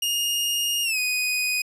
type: tone with pitch glide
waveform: sawtooth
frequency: 2845 to 2491 Hz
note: F7 to D#7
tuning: +31 to +1 cents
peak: -19 dBFS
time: 0.02-1.62 s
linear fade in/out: 5 ms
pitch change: -230 cents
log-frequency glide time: 0.83-0.98 s
effects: resampled to 32000 Hz